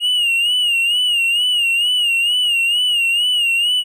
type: tone with vibrato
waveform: triangle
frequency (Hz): 2852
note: F7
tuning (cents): +36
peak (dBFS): -12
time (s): 0-3.84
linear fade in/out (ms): 50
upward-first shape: sine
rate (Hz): 2.2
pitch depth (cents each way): 81
effects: none

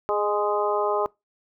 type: harmonic tone with a mistuned harmonic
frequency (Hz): 207.7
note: G#3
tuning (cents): 0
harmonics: 2 / 3 / 4 / 5 / 6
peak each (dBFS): -25 / -27 / -28 / -29 / -30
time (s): 0.09-1.06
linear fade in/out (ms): 0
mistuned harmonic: 3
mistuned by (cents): -21
effects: noise-tail reverb RT60 0.2 s tail -23 dB re dry

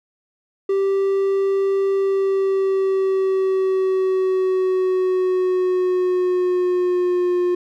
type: tone with pitch glide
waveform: triangle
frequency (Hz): 390.9 to 356.4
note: G4 to F4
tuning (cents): -5 to +35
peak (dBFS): -14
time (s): 0.69-7.55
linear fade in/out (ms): 5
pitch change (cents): -160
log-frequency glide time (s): 1.93-7.41
effects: none

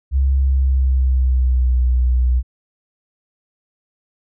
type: tone with pitch glide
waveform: sine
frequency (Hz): 67.3 to 62.07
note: C2 to B1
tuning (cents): +49 to +9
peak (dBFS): -12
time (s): 0.11-2.43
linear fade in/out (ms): 50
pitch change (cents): -140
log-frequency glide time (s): 0.37-1.8
effects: none

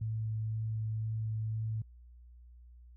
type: tone with vibrato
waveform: sine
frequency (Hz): 110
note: A2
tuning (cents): 0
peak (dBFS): -32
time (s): 0.01-1.82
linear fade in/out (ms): 5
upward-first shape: sine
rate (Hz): 2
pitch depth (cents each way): 8
effects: added 60 Hz sine -52 dBFS peak until 2.96 s

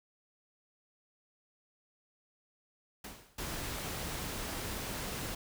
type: noise with exponential decay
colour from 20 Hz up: pink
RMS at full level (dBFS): -43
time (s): 3.04-3.55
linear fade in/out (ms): 5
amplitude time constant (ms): 110
type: noise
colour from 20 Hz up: pink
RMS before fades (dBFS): -39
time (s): 3.38-5.35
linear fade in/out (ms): 5
effects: none

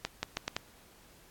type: accelerating click train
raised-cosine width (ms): 0.2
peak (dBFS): -14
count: 5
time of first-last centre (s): 0.05-0.565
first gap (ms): 180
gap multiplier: 0.78
effects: pink hiss -59 dBFS RMS until 1.3 s + AAC 64 kbps

